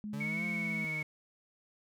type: tone with pitch glide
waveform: sine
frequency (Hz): 210.4 to 212.5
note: G#3 to G#3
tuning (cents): +23 to +40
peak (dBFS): -37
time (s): 0.04-0.85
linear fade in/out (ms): 0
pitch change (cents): +17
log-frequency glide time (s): 0.19-0.34
type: exponential two-way sweep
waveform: 40% pulse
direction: up then down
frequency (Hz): 140 to 174.4 to 152.3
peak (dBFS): -39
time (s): 0.13-1.03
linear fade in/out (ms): 5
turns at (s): 0.45
type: tone with vibrato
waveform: sine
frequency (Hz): 2217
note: C#7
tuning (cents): 0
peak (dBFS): -34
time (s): 0.2-1.03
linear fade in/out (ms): 10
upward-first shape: sine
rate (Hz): 18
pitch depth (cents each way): 18
effects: none